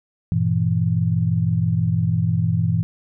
sine chord, E diminished, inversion first, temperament just, 98.89 / 118.67 / 164.81 Hz, G2 / Bb2 / E3, +16 / +31 / 0 cents, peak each -22 / -21 / -20 dBFS, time 0.32-2.83 s, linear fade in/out 0 ms, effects none

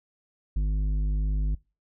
sine tone with tanh clipping, 51 Hz, G#1, 31 cents flat, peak -24 dBFS, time 0.56-1.55 s, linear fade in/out 5 ms, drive 9 dB, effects noise-tail reverb RT60 0.3 s tail -24 dB re dry

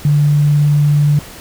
sine tone, 146.83 Hz, D3, in tune, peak -8 dBFS, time 0.05-1.19 s, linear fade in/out 2 ms, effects pink hiss -34 dBFS RMS until 1.4 s

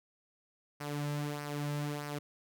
sawtooth tone with flanger, 146.4 Hz, D3, 5 cents flat, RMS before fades -37 dBFS, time 0.8-2.19 s, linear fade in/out 10 ms, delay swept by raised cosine 0.27 to 2.77 ms, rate 1.6 Hz, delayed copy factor -0.55, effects none

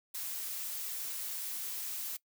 blue noise, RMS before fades -39 dBFS, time 0.14-2.17 s, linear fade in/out 10 ms, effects noise-tail reverb RT60 0.1 s tail -21 dB re dry

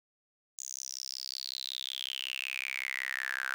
sawtooth tone with high-pass filter sweep, 65.41 Hz, C2, in tune, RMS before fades -38 dBFS, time 0.58-3.54 s, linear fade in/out 0 ms, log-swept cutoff 6800 to 1500 Hz, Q 9.7, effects none

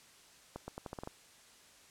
accelerating click train, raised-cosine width 1 ms, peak -27 dBFS, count 8, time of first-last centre 0.56-1.074 s, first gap 120 ms, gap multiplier 0.83, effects white hiss -60 dBFS RMS until 1.9 s + low-pass 9000 Hz 12 dB/octave

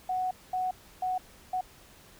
sine tone bursts at uneven times, 740 Hz, F#5, in tune, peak -27 dBFS, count 4, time 0.09-0.31 / 0.53-0.71 / 1.02-1.18 / 1.53-1.61 s, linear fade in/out 5 ms, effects pink hiss -55 dBFS RMS until 2.19 s

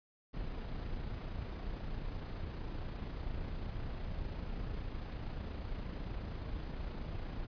brown noise with amplitude modulation, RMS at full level -39 dBFS, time 0.33-7.47 s, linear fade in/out 20 ms, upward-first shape sine, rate 28.6 Hz, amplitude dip 35%, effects resampled to 11025 Hz

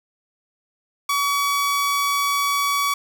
sawtooth tone, 1135 Hz, C#6, 41 cents sharp, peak -15 dBFS, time 1.09-2.94 s, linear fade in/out 5 ms, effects 7-bit

